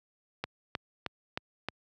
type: click train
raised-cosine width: 0.3 ms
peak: -16 dBFS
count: 5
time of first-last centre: 0.44-1.686 s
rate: 3.21 Hz
effects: high-pass 80 Hz 12 dB/octave